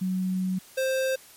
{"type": "tone pair in turn", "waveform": ["sine", "square"], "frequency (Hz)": [186, 526.1], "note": ["F#3", "C5"], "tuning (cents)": [9, 9], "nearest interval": "octave + tritone", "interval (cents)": 1800, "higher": "second", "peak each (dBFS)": -24, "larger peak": "neither", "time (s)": [[0.01, 0.59], [0.77, 1.16]], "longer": "first", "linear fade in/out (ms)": 10, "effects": ["white hiss -51 dBFS RMS until 1.36 s", "MP3 64 kbps"]}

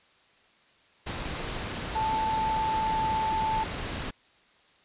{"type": "tone in noise", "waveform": "sine", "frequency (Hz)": 879, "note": "A5", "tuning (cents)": -2, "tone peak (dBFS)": -25, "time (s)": [1.95, 3.64], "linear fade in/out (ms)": 10, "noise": "pink", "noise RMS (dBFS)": -34, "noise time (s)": [1.06, 4.11], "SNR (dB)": 6, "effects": ["white hiss -61 dBFS RMS until 4.84 s", "resampled to 8000 Hz"]}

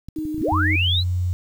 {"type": "clicks", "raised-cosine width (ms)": 5, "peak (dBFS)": -23, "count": 7, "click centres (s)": [0.086, 0.187, 0.253, 0.345, 0.381, 0.413, 0.486]}
{"type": "tone with vibrato", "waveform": "sine", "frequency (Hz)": 309, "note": "D#4", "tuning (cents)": -12, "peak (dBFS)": -24, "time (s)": [0.16, 0.76], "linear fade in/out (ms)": 5, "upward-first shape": "square", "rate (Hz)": 5.8, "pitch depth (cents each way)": 10}
{"type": "linear sweep", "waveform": "sine", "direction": "up", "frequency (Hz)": [41.2, 4157], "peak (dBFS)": -19, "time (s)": [0.39, 1.04], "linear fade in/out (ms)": 50}
{"type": "tone with pitch glide", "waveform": "sine", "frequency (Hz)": [89.2, 89.77], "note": ["F2", "F2"], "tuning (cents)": [37, 48], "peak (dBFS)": -19, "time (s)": [0.52, 1.33], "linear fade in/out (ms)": 0, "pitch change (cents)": 11, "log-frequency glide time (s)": [0.94, 1.1]}
{"effects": ["8-bit"]}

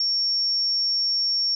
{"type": "tone", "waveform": "sine", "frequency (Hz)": 5490, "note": "F8", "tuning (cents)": -31, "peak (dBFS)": -20, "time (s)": [0, 1.55], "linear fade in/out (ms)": 2, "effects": []}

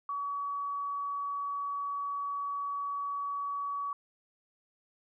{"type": "tone", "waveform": "sine", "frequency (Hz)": 1134, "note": "C#6", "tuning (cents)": 39, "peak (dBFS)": -32, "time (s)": [0.09, 3.93], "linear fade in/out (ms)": 2, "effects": []}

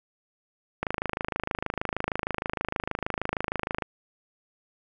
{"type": "click train", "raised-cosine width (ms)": 0.5, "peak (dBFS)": -12, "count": 80, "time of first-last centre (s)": [0.83, 3.822], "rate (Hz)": 26.4, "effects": []}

